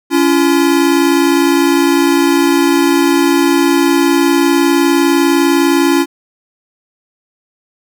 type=tone pair together; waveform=square; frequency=281.7 / 341.5 Hz; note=C#4 / F4; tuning=+28 / -39 cents; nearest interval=minor third; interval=333 cents; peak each=-12 dBFS; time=0.1-6.06 s; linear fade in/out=50 ms; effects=none